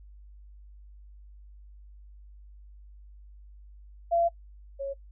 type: tone pair in turn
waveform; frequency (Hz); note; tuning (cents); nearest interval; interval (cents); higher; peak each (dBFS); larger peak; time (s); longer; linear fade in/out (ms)
sine; 681 / 551.2; F5 / C#5; -44 / -10; major third; 366; first; -21 / -30; first; 4.11-4.29 / 4.79-4.94; first; 20
effects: noise-tail reverb RT60 0.1 s tail -22 dB re dry + added 50 Hz sine -47 dBFS peak until 5.11 s